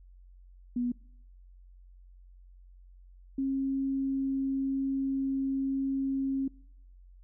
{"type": "tone pair in turn", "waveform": "sine", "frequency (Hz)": [244.4, 270.1], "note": ["B3", "C#4"], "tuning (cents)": [-18, -45], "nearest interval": "major second", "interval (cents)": 173, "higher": "second", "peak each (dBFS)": -27, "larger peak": "neither", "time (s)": [[0.76, 0.92], [3.38, 6.48]], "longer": "second", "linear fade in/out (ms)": 5, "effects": ["noise-tail reverb RT60 0.7 s tail -25 dB re dry", "added 45 Hz sine -51 dBFS peak until 7.23 s"]}